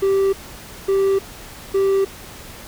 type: tone bursts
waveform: triangle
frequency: 390 Hz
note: G4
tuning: 9 cents flat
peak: -12 dBFS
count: 3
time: 0.02-2.05 s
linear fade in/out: 10 ms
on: 310 ms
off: 550 ms
effects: pink hiss -38 dBFS RMS until 2.67 s